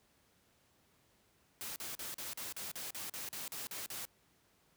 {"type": "noise bursts", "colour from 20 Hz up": "white", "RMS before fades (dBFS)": -43, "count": 13, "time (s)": [1.61, 4.052], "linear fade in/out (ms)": 0, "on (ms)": 150, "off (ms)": 41, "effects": ["pink hiss -71 dBFS RMS until 4.76 s", "high-pass 60 Hz 12 dB/octave"]}